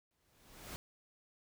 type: noise with exponential growth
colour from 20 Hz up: pink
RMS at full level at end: -44 dBFS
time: 0.11-0.76 s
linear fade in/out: 0 ms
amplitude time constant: 140 ms
effects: none